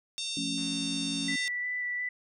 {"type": "harmonic tone", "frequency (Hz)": 910, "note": "A#5", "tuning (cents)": -42, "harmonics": [3, 4, 5, 6, 7, 8, 9, 10], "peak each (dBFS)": [-42, -35, -42, -40, -43, -52, -48, -45], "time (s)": [0.18, 1.48], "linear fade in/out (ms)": 0}
{"type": "chord", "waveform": "sine", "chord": "F augmented", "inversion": "none", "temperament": "equal", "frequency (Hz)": [174.61, 220, 277.2], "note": ["F3", "A3", "C#4"], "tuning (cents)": [0, 0, 0], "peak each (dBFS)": [-39, -39, -34], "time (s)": [0.37, 1.36], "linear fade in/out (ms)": 2}
{"type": "click train", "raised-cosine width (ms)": 0.3, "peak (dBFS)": -37, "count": 142, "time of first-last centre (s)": [0.58, 1.346], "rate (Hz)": 184}
{"type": "tone with vibrato", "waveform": "sine", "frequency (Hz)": 1975.5, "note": "B6", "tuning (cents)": 0, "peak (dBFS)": -30, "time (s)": [1.28, 2.09], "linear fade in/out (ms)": 5, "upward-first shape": "square", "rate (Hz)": 2.8, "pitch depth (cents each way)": 9}
{"effects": []}